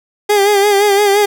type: tone with vibrato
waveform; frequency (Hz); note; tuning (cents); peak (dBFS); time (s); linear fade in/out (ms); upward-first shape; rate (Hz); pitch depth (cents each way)
30% pulse; 405.9; G#4; -40; -6; 0.29-1.26; 10; sine; 5.8; 55
effects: none